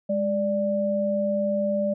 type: tone pair together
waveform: sine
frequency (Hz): 205.6 / 587.9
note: G#3 / D5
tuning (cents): -17 / +2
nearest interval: octave + tritone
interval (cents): 1819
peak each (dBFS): -26 / -23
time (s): 0.09-1.94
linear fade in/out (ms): 10
effects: none